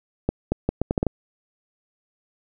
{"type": "accelerating click train", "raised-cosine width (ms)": 2, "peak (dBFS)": -7, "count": 8, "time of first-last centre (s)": [0.29, 1.067], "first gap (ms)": 230, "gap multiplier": 0.74, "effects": []}